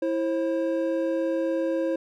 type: tone pair together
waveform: triangle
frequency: 329.6 / 533.6 Hz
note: E4 / C5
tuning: 0 / +34 cents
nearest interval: minor sixth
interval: 834 cents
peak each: -24 / -24 dBFS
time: 0.02-1.96 s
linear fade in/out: 5 ms
effects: none